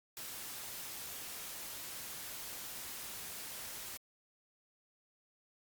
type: noise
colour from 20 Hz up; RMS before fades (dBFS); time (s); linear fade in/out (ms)
white; -45; 0.17-3.97; 0
effects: Opus 48 kbps